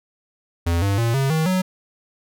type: tone with pitch steps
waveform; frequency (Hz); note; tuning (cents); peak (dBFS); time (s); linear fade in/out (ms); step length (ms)
square; 85 / 99.35 / 116.11 / 135.71 / 158.62 / 185.39; F2 / G2 / A#2 / C#3 / D#3 / F#3; -46 / +24 / -6 / -36 / +34 / +4; -18; 0.66-1.62; 10; 160
effects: none

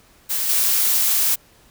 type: noise with level steps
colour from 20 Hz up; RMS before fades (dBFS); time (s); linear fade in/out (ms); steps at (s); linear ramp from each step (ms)
blue; -22 / -18; 0.29-1.36; 20; 0.49; 5
effects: pink hiss -53 dBFS RMS until 1.7 s

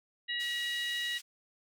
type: harmonic tone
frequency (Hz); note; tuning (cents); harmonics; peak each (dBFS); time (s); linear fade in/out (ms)
960; B5; -49; 2 / 3 / 4; -35 / -37 / -38; 0.28-1.19; 20
type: band-pass noise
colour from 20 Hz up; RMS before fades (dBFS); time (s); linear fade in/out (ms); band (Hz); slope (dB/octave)
white; -47; 0.39-1.22; 20; 2400 to 7300; 12
effects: none

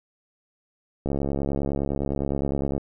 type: click train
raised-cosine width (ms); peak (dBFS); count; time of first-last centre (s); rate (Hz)
2; -13; 121; 1.06-2.779; 69.8
effects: none

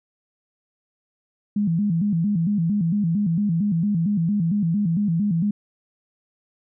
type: tone with vibrato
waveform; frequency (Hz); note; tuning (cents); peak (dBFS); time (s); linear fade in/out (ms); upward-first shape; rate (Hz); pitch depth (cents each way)
sine; 185; F#3; 0; -18; 1.56-5.51; 5; square; 4.4; 190
effects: none

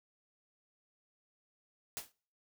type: noise with exponential decay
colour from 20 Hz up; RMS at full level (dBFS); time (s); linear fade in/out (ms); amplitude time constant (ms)
white; -37; 1.97-2.12; 0; 32
effects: noise-tail reverb RT60 0.5 s tail -26 dB re dry

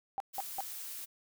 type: tone bursts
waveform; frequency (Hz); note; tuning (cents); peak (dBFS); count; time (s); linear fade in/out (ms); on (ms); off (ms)
sine; 784; G5; 0; -32; 3; 0.18-0.606; 0; 22; 180
type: noise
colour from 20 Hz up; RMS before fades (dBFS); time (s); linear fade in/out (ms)
blue; -43; 0.33-1.06; 20
effects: none

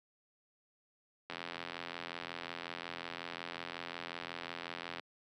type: click train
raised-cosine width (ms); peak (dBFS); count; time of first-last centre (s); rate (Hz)
0.3; -24; 317; 1.3-4.996; 85.5
effects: high-pass 200 Hz 12 dB/octave

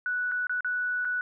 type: tone with dropouts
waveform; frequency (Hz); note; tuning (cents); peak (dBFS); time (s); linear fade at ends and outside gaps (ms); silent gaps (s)
sine; 1478; F#6; -2; -26; 0.06-1.21; 1; 0.315-0.319 / 0.469-0.495 / 0.607-0.646 / 1.048-1.052
effects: none

